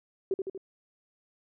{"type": "tone with echo", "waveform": "sine", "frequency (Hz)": 384, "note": "G4", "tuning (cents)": -36, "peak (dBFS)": -24, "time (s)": [0.31, 0.34], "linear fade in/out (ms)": 2, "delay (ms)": 79, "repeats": 3, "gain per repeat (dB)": -4, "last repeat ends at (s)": 0.577, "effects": []}